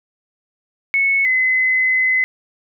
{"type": "tone pair in turn", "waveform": "sine", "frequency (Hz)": [2203, 2035], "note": ["C#7", "C7"], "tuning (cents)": [-11, -49], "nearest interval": "minor second", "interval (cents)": 138, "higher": "first", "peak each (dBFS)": -13, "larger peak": "neither", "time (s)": [[0.94, 1.25], [1.25, 2.24]], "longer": "second", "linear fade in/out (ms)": 0, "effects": []}